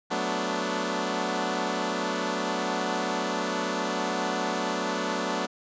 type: chord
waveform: 10% pulse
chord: B minor seventh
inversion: second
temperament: equal with one note detuned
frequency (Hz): 185 / 220 / 246.9 / 291.8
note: F#3 / A3 / B3 / D4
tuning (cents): 0 / 0 / 0 / -11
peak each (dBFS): -24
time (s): 0.1-5.47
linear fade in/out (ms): 20
effects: resampled to 16000 Hz